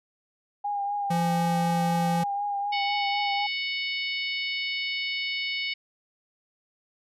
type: tone with vibrato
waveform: sine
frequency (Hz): 811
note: G#5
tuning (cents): -41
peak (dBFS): -26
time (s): 0.64-3.47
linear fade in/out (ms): 10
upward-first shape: triangle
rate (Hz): 4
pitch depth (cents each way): 29
type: tone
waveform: square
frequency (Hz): 171.7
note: F3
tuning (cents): -29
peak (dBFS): -25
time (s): 1.1-2.24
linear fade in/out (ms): 10
type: harmonic tone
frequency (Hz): 740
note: F#5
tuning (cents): 0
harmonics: 3 / 4 / 5 / 6 / 7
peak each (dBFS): -30 / -33 / -37 / -37 / -41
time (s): 2.72-5.74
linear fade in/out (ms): 10
effects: resampled to 32000 Hz